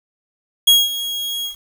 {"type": "tone with ADSR envelope", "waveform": "40% pulse", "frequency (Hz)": 3299, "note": "G#7", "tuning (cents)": -12, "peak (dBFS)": -6, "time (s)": [0.67, 1.56], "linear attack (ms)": 9, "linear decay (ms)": 210, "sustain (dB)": -15, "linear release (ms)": 110, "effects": ["7-bit"]}